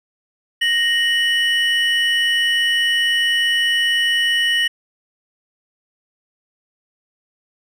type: tone pair together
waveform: triangle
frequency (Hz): 1864.7 / 2960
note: A#6 / F#7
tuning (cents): 0 / 0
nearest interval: minor sixth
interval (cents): 800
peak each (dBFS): -16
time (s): 0.61-4.68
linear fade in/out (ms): 10
effects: none